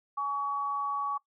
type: tone pair together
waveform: sine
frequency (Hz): 835 / 1130.5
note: G#5 / C#6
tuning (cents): +9 / +34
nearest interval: perfect fourth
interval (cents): 525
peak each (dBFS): -37 / -29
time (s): 0.17-1.18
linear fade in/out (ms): 10
effects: noise-tail reverb RT60 0.1 s tail -19 dB re dry